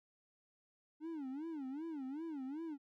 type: tone with vibrato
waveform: triangle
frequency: 293.7 Hz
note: D4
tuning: in tune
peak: -39 dBFS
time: 1-2.78 s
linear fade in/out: 50 ms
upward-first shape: sine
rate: 2.6 Hz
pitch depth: 220 cents each way
effects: none